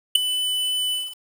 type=tone with ADSR envelope; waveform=square; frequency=2999 Hz; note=F#7; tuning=23 cents sharp; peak=-8 dBFS; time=0.15-1.16 s; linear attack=7 ms; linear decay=5 ms; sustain=-14 dB; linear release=240 ms; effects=7-bit